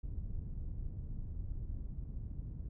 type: low-pass noise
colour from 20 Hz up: pink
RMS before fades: -41 dBFS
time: 0.03-2.69 s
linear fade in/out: 5 ms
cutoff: 110 Hz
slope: 12 dB/octave
effects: none